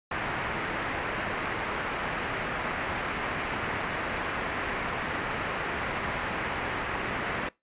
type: low-pass noise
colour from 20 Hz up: white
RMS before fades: -32 dBFS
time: 0.11-7.49 s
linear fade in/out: 5 ms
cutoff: 2200 Hz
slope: 24 dB/octave
effects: noise-tail reverb RT60 0.2 s tail -22 dB re dry + resampled to 8000 Hz